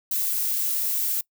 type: noise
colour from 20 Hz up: violet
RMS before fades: -25 dBFS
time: 0.11-1.21 s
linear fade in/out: 5 ms
effects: noise-tail reverb RT60 0.1 s tail -23 dB re dry